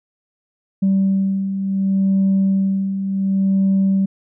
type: beating tone pair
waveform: sine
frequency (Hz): 193.1 / 193.79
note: G3 / G3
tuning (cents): -26 / -20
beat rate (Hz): 0.69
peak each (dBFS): -21 / -14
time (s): 0.82-4.06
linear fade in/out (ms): 10
effects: tanh soft clip ceiling -10 dBFS